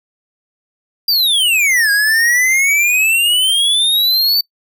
square exponential two-way sweep, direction down then up, 4827 to 1623 to 4573 Hz, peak -11 dBFS, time 1.08-4.41 s, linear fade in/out 5 ms, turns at 1.91 s, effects noise-tail reverb RT60 0.1 s tail -24 dB re dry

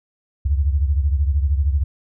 sine beating tone pair, 69.3 / 82.3 Hz, C#2 / E2, 0 / -2 cents, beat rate 13 Hz, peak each -16 / -22 dBFS, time 0.45-1.84 s, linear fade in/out 10 ms, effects none

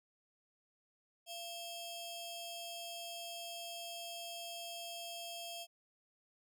sawtooth ring-modulated tone, 1955 Hz, B6, 18 cents flat, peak -37 dBFS, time 1.26-5.67 s, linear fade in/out 50 ms, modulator 1270 Hz, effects none

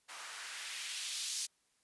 blue noise with band-pass filter sweep, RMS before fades -42 dBFS, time 0.08-1.47 s, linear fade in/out 20 ms, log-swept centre 1000 to 5300 Hz, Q 1.2, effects white hiss -75 dBFS RMS until 1.83 s + resampled to 24000 Hz

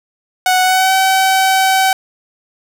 sawtooth tone with pitch glide, 740 to 763.4 Hz, F#5 to G5, 0 to -46 cents, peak -6 dBFS, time 0.46-1.93 s, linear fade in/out 2 ms, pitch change +54 cents, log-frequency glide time 0.63-0.93 s, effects none

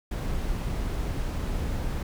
brown noise, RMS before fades -29 dBFS, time 0.11-2.03 s, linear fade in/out 5 ms, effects none

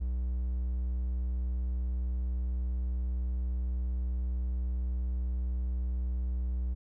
triangle tone, 61.74 Hz, B1, in tune, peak -27 dBFS, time 0-6.75 s, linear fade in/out 20 ms, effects none

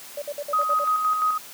sine tone bursts, 580 Hz, D5, 22 cents flat, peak -27 dBFS, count 7, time 0.17-0.844 s, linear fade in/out 5 ms, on 50 ms, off 54 ms
sine tone with tremolo, 1256 Hz, D#6, 16 cents sharp, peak -18 dBFS, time 0.53-1.38 s, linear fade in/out 5 ms, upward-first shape square, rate 5.8 Hz, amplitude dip 40%
effects white hiss -42 dBFS RMS until 1.53 s + high-pass 150 Hz 12 dB/octave

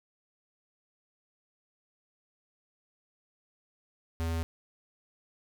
square tone, 82.41 Hz, E2, in tune, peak -30 dBFS, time 4.2-4.43 s, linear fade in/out 0 ms, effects none

